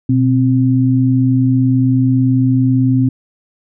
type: tone pair together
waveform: sine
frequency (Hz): 123.47 / 261.6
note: B2 / C4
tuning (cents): 0 / 0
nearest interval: octave + minor second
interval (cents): 1300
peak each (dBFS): -12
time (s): 0.09-3.09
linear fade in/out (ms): 5
effects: none